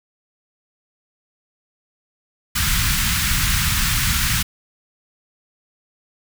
pink band-stop noise, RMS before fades -19 dBFS, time 2.55-4.43 s, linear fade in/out 10 ms, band 180 to 1300 Hz, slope 24 dB/octave, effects none

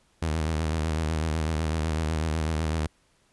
sawtooth tone with vibrato, 79 Hz, D#2, 27 cents sharp, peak -21 dBFS, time 0.22-2.87 s, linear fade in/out 5 ms, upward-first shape sine, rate 8 Hz, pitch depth 73 cents each way, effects pink hiss -65 dBFS RMS until 3.32 s + resampled to 24000 Hz

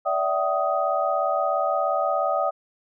sine tone cluster, 580 / 657 / 763 / 1250 Hz, D5 / E5 / G5 / D#6, -22 / -6 / -47 / +8 cents, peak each -26 dBFS, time 0.05-2.51 s, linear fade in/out 20 ms, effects none

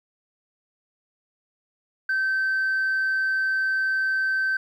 sine tone, 1547 Hz, G6, 23 cents flat, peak -19 dBFS, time 2.09-4.57 s, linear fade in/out 5 ms, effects tanh soft clip ceiling -19 dBFS + 10-bit

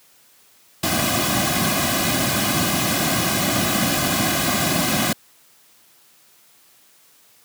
pink noise with comb filter, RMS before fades -20 dBFS, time 0.83-5.13 s, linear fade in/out 5 ms, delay 2.2 ms, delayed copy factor -0.9, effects white hiss -54 dBFS RMS until 7.44 s + high-pass 100 Hz 12 dB/octave

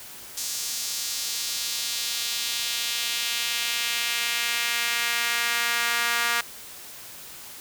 sawtooth tone with high-pass filter sweep, 235.8 Hz, A#3, 20 cents sharp, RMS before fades -27 dBFS, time 0.37-6.41 s, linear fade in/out 5 ms, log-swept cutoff 5800 to 1500 Hz, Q 1.4, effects white hiss -42 dBFS RMS until 7.6 s

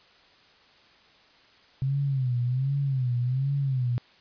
sine tone with vibrato, 130.81 Hz, C3, in tune, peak -23 dBFS, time 1.82-3.98 s, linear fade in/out 0 ms, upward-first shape sine, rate 1.3 Hz, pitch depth 130 cents each way, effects white hiss -57 dBFS RMS until 4.2 s + resampled to 11025 Hz

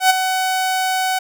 sawtooth tone with ADSR envelope, 750 Hz, F#5, 23 cents sharp, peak -4 dBFS, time 0-1.19 s, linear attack 100 ms, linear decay 17 ms, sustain -9 dB, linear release 8 ms, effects none

